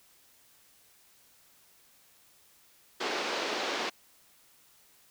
pink band-pass noise, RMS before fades -33 dBFS, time 3-3.9 s, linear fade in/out 10 ms, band 310 to 5300 Hz, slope 24 dB/octave, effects white hiss -62 dBFS RMS until 5.1 s

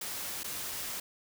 white noise with dropouts, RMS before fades -38 dBFS, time 0.01-1 s, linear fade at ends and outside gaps 5 ms, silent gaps 0.434-0.442 s, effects none

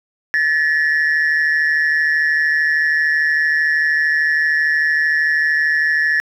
sine tone pair together, 1735.9 / 1889 Hz, A6 / A#6, -24 / +22 cents, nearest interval minor second, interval 146 cents, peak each -13 / -16 dBFS, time 0.34-6.2 s, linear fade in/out 0 ms, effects tanh soft clip ceiling -10 dBFS + 8-bit

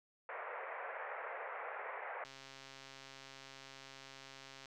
pink band-pass noise, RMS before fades -45 dBFS, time 0.29-2.24 s, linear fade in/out 2 ms, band 480 to 2200 Hz, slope 48 dB/octave
click train, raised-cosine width 0.2 ms, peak -35 dBFS, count 326, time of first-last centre 2.25-4.657 s, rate 135 Hz
effects none

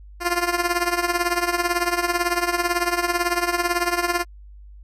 10% pulse tone with tremolo, 349.2 Hz, F4, in tune, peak -8 dBFS, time 0.2-4.25 s, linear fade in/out 50 ms, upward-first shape triangle, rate 18 Hz, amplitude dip 85%, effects added 50 Hz sine -40 dBFS peak until 4.83 s + resampled to 32000 Hz

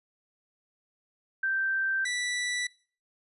sine / sawtooth tone pair in turn, 1564 / 1965.8 Hz, G6 / B6, -4 / -9 cents, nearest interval major third, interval 395 cents, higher second, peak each -25 dBFS, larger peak neither, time 1.43-2.05 / 2.05-2.67 s, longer neither, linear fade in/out 5 ms, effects noise-tail reverb RT60 0.4 s tail -21 dB re dry + resampled to 24000 Hz

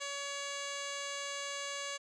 10% pulse tone with low-pass filter, 564 Hz, C#5, 30 cents sharp, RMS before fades -40 dBFS, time 0-1.98 s, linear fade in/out 20 ms, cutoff 6200 Hz, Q 8, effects none

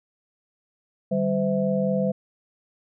sine tone cluster, 150.9 / 195.6 / 512 / 653 Hz, D3 / G3 / C5 / E5, +47 / -4 / -38 / -17 cents, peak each -32 / -23 / -25 / -29 dBFS, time 1.11-2.12 s, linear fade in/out 10 ms, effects none

